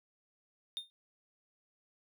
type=tone with exponential decay; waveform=triangle; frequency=3644 Hz; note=A#7; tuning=40 cents flat; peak=-31 dBFS; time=0.77-0.9 s; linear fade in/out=0 ms; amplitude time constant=28 ms; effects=none